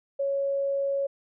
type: tone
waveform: sine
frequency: 554.4 Hz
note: C#5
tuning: in tune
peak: -24 dBFS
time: 0.19-1.07 s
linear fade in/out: 10 ms
effects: none